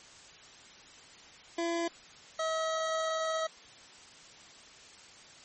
25% pulse tone pair in turn, 337.6 / 641.4 Hz, E4 / E5, +41 / -48 cents, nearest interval major seventh, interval 1111 cents, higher second, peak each -26 dBFS, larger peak neither, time 1.58-1.88 / 2.39-3.47 s, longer second, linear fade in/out 5 ms, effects white hiss -53 dBFS RMS until 5.44 s + MP3 32 kbps

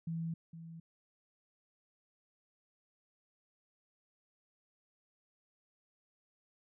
sine tone with echo, 164.81 Hz, E3, in tune, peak -35 dBFS, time 0.07-0.34 s, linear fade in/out 5 ms, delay 460 ms, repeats 1, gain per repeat -11 dB, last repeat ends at 0.8 s, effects none

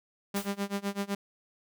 sawtooth tone with tremolo, 200 Hz, G3, 35 cents sharp, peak -24 dBFS, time 0.34-1.15 s, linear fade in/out 5 ms, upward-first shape sine, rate 7.9 Hz, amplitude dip 95%
white noise with exponential decay, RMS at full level -34 dBFS, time 0.36-0.61 s, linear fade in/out 5 ms, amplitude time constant 53 ms
effects none

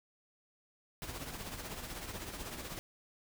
pink noise with tremolo, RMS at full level -41 dBFS, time 1.02-2.79 s, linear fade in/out 0 ms, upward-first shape triangle, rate 16 Hz, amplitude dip 60%, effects none

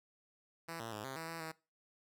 5% pulse tone with pitch steps, 165.8 / 114.3 / 105.5 / 133.2 / 162.9 / 165.3 / 160.2 Hz, E3 / A#2 / G#2 / C3 / E3 / E3 / E3, +10 / -34 / +28 / +31 / -20 / +5 / -49 cents, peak -31 dBFS, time 0.68-1.52 s, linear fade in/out 10 ms, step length 120 ms, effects noise-tail reverb RT60 0.3 s tail -21 dB re dry

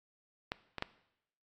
clicks, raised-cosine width 0.3 ms, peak -18 / -22 / -17 dBFS, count 3, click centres 0.519 / 0.783 / 0.824 s, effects noise-tail reverb RT60 0.8 s tail -18 dB re dry + AAC 64 kbps

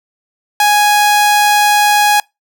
sawtooth tone, 830.6 Hz, G#5, in tune, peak -4 dBFS, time 0.6-2.2 s, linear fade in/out 2 ms, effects noise-tail reverb RT60 0.2 s tail -26 dB re dry

